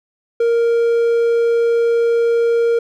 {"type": "tone", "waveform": "triangle", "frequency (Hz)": 466.2, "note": "A#4", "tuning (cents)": 0, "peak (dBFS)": -10, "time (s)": [0.4, 2.79], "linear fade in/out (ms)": 5, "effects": []}